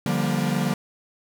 45% pulse chord, G minor seventh, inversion second, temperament equal with one note detuned, 146.83 / 174.61 / 196 / 237.6 Hz, D3 / F3 / G3 / Bb3, 0 / 0 / 0 / +33 cents, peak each -27 dBFS, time 0.06-0.74 s, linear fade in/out 2 ms, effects none

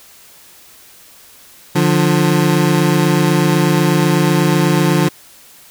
25% pulse tone pair together, 148.4 / 176.48 Hz, D3 / F3, +18 / +18 cents, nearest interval minor third, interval 300 cents, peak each -10 dBFS, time 1.75-5.09 s, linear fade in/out 10 ms, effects white hiss -43 dBFS RMS until 5.7 s

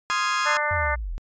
35% pulse chord, F minor seventh, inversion second, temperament equal with one note detuned, 1046.5 / 1244.5 / 1385.7 / 1661.2 Hz, C6 / Eb6 / F6 / Ab6, 0 / 0 / -14 / 0 cents, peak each -25 / -24 / -30 / -26 dBFS, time 0.1-0.57 s, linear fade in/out 0 ms
harmonic tone, 297.6 Hz, D4, 23 cents sharp, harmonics 2 / 3 / 4 / 5 / 6 / 7, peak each -29 / -29 / -29 / -29 / -29 / -29 dBFS, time 0.45-0.96 s, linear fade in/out 20 ms
sine linear sweep, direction down, 93.5 to 32.7 Hz, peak -27 dBFS, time 0.71-1.18 s, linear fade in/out 0 ms
effects resampled to 16000 Hz

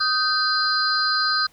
sine tone cluster, 1249 / 1543 / 4148 / 4837 Hz, D#6 / G6 / C8 / D#8, +6 / -28 / -16 / -50 cents, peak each -24 dBFS, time 0-1.47 s, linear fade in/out 10 ms, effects pink hiss -56 dBFS RMS until 1.52 s

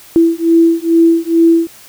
sine beating tone pair, 331 / 333.3 Hz, E4 / E4, +7 / +19 cents, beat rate 2.3 Hz, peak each -10 dBFS, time 0.16-1.67 s, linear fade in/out 0 ms, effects white hiss -39 dBFS RMS until 1.88 s

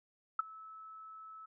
sine tone with ADSR envelope, 1303 Hz, E6, 20 cents flat, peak -25 dBFS, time 0.39-1.46 s, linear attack 4 ms, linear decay 15 ms, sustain -23 dB, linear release 9 ms, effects none

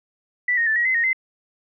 sine tone with pitch steps, 1971 / 1859 / 1760 / 1903 / 2048 / 1860 / 2062 Hz, B6 / A#6 / A6 / A#6 / C7 / A#6 / C7, -4 / -5 / 0 / +35 / -38 / -4 / -26 cents, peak -17 dBFS, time 0.48-1.131 s, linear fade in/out 5 ms, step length 93 ms, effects none

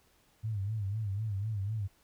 sine tone with vibrato, 103.83 Hz, G#2, in tune, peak -31 dBFS, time 0.43-1.88 s, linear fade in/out 20 ms, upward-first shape sine, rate 4 Hz, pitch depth 130 cents each way, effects pink hiss -67 dBFS RMS until 2.03 s

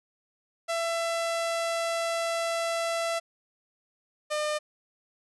sawtooth tone pair in turn, 669 / 603.7 Hz, E5 / D5, +25 / +48 cents, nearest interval major second, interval 177 cents, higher first, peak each -23 dBFS, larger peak neither, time 0.68-3.2 / 4.3-4.59 s, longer first, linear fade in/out 20 ms, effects resampled to 24000 Hz

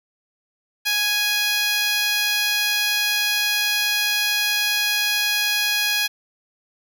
10% pulse tone with high-pass filter, 830.6 Hz, G#5, in tune, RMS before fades -21 dBFS, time 0.85-6.08 s, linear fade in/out 20 ms, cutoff 1700 Hz, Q 0.86, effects none

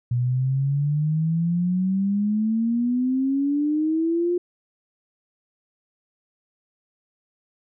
sine exponential sweep, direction up, 120.1 to 356.5 Hz, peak -19 dBFS, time 0.11-4.38 s, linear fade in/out 5 ms, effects none

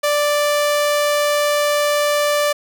sawtooth tone, 587.3 Hz, D5, in tune, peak -11 dBFS, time 0.03-2.53 s, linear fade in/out 10 ms, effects none

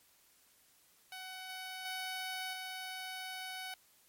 10% pulse tone with level steps, 749 Hz, F#5, 21 cents sharp, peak -36 / -34 / -30 / -33 dBFS, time 1.12-3.74 s, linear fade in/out 2 ms, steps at 1.49 / 1.85 / 2.53 s, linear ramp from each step 5 ms, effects white hiss -67 dBFS RMS until 4.08 s + MP3 64 kbps

